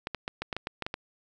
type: clicks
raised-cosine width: 0.3 ms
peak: -16 dBFS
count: 10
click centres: 0.071 / 0.147 / 0.279 / 0.42 / 0.528 / 0.566 / 0.671 / 0.823 / 0.865 / 0.941 s
effects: none